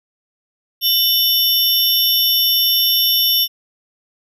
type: tone cluster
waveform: sine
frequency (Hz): 2990 / 3571 / 5510 / 11670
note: F#7 / A7 / F8 / F#9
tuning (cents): +17 / +25 / -24 / -25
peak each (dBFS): -18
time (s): 0.81-3.48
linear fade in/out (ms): 50
effects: none